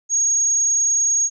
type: tone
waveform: sine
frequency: 6590 Hz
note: G#8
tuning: 14 cents flat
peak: -15 dBFS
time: 0.09-1.3 s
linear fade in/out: 50 ms
effects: none